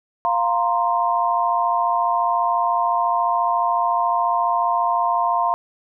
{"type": "chord", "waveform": "sine", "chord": "F suspended fourth", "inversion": "none", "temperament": "equal", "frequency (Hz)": [698.5, 932.3, 1046.5], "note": ["F5", "Bb5", "C6"], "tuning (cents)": [0, 0, 0], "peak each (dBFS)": -21, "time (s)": [0.25, 5.54], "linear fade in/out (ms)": 0, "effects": []}